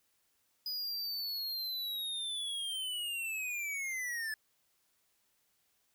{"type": "linear sweep", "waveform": "square", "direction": "down", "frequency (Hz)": [4978, 1722], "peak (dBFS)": -36, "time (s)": [0.66, 4.34], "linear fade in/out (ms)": 2, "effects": ["white hiss -75 dBFS RMS until 5.94 s"]}